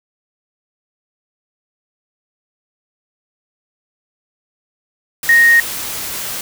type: tone in noise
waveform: sine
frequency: 1863 Hz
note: A#6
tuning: 2 cents flat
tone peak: -6 dBFS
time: 5.29-5.6 s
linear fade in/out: 2 ms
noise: white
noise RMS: -24 dBFS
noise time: 5.23-6.41 s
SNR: +15 dB
effects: none